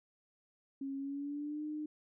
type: tone with pitch glide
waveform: sine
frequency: 273.3 to 303.2 Hz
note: C#4 to D#4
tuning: -24 to -45 cents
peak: -37 dBFS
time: 0.81-1.86 s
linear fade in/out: 5 ms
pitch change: +179 cents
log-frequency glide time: 0.97-1.64 s
effects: none